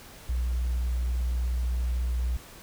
sine tone, 60.9 Hz, B1, 24 cents flat, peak -23 dBFS, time 0.29-2.37 s, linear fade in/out 5 ms, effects tanh soft clip ceiling -22 dBFS + pink hiss -48 dBFS RMS until 2.62 s

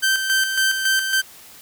sawtooth tone with tremolo, 1555 Hz, G6, 14 cents flat, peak -12 dBFS, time 0.02-1.22 s, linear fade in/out 20 ms, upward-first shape square, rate 3.6 Hz, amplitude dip 50%, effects white hiss -44 dBFS RMS until 1.61 s

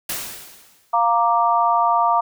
white noise with exponential decay, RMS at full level -24 dBFS, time 0.09-0.97 s, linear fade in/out 5 ms, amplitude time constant 190 ms
sine chord, Bb major, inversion second, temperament equal, 698.5 / 932.3 / 1174.7 Hz, F5 / Bb5 / D6, 0 / 0 / 0 cents, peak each -19 / -18 / -19 dBFS, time 0.93-2.21 s, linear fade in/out 10 ms
effects none

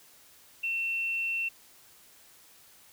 sine tone, 2700 Hz, E7, 41 cents sharp, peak -28 dBFS, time 0.63-1.49 s, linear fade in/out 10 ms, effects white hiss -57 dBFS RMS until 2.92 s

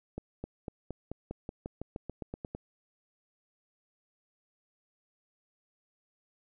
accelerating click train, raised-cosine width 2 ms, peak -24 dBFS, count 15, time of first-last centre 0.18-2.55 s, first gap 260 ms, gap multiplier 0.93, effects none

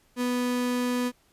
35% pulse tone, 246.9 Hz, B3, in tune, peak -23 dBFS, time 0.16-1.12 s, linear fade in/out 50 ms, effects pink hiss -64 dBFS RMS until 1.32 s + resampled to 32000 Hz

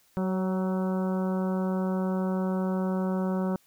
harmonic tone with a mistuned harmonic, 187.5 Hz, F#3, 23 cents sharp, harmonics 1 / 2 / 3 / 4 / 5 / 6 / 7 / 8, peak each -26 / -34 / -35 / -42 / -40 / -46 / -44 / -49 dBFS, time 0.17-3.56 s, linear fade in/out 0 ms, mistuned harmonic 3, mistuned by -20 cents, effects white hiss -64 dBFS RMS until 3.66 s

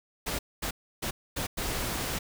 pink noise bursts at uneven times, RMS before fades -32 dBFS, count 5, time 0.26-0.39 / 0.62-0.71 / 1.02-1.11 / 1.36-1.47 / 1.57-2.19 s, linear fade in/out 10 ms, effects none

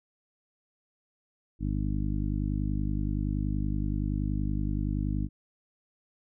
harmonic tone, 50.6 Hz, G#1, 44 cents flat, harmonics 1 / 2 / 3 / 4 / 5 / 6, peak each -30 / -33 / -35 / -36 / -37 / -38 dBFS, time 1.59-5.29 s, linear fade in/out 50 ms, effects none

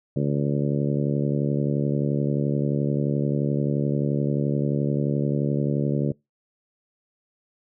harmonic tone, 71.5 Hz, D2, 46 cents flat, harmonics 2 / 3 / 4 / 5 / 6 / 7 / 8, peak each -23 / -27 / -29 / -31 / -33 / -34 / -35 dBFS, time 0.16-6.12 s, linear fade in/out 5 ms, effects noise-tail reverb RT60 0.2 s tail -24 dB re dry

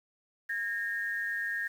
sine tone pair together, 1632.5 / 1841 Hz, G#6 / A#6, -30 / -22 cents, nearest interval major second, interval 208 cents, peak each -34 / -33 dBFS, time 0.49-1.68 s, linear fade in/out 10 ms, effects 9-bit

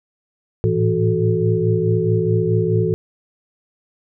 sine tone cluster, 107.9 / 112.6 / 166 / 369.5 / 436.5 Hz, A2 / A2 / E3 / F#4 / A4, -33 / +40 / +12 / -2 / -14 cents, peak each -21 dBFS, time 0.64-2.94 s, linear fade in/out 0 ms, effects none

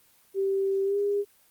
sine tone with pitch glide, 389.7 to 405.8 Hz, G4 to G#4, -10 to -40 cents, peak -23 dBFS, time 0.34-1.25 s, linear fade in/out 50 ms, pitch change +70 cents, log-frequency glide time 0.84-0.98 s, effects white hiss -61 dBFS RMS until 1.5 s + Opus 24 kbps

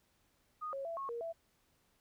sine tone with pitch steps, 1236 / 547 / 668 / 1092 / 469.8 / 664 Hz, D#6 / C#5 / E5 / C#6 / A#4 / E5, -12 / -23 / +23 / -26 / +13 / +12 cents, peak -38 dBFS, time 0.61-1.33 s, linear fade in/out 20 ms, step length 120 ms, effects pink hiss -74 dBFS RMS until 2 s

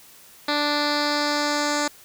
10% pulse tone with low-pass filter sweep, 293.7 Hz, D4, in tune, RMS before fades -23 dBFS, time 0.48-1.88 s, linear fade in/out 5 ms, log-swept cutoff 4000 to 6700 Hz, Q 3, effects white hiss -49 dBFS RMS until 2.04 s

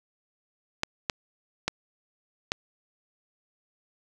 clicks, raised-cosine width 0.2 ms, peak -8 dBFS, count 4, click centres 0.834 / 1.098 / 1.68 / 2.519 s, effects none

